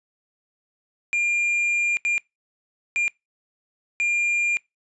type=tone bursts at uneven times; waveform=triangle; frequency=2400 Hz; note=D7; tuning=37 cents sharp; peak=-18 dBFS; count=4; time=1.13-1.97 / 2.05-2.18 / 2.96-3.08 / 4-4.57 s; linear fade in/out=0 ms; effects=noise-tail reverb RT60 0.2 s tail -24 dB re dry + resampled to 22050 Hz